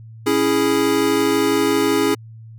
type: chord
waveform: square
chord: C# minor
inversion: none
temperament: equal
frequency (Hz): 277.2 / 329.6 / 415.3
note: C#4 / E4 / G#4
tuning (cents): 0 / 0 / 0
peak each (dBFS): -21 / -21 / -19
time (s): 0.26-2.15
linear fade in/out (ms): 10
effects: added 112 Hz sine -36 dBFS peak until 2.58 s